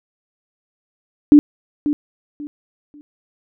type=tone with echo; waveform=sine; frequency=293.7 Hz; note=D4; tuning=in tune; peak=-3 dBFS; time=1.32-1.39 s; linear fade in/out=0 ms; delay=540 ms; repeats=3; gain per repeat=-12 dB; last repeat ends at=3.01 s; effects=none